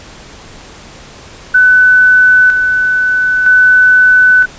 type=tone with tremolo; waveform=sine; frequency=1500 Hz; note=F#6; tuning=23 cents sharp; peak=-3 dBFS; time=1.54-4.46 s; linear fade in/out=10 ms; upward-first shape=square; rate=0.52 Hz; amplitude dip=45%; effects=pink hiss -34 dBFS RMS until 4.58 s + resampled to 16000 Hz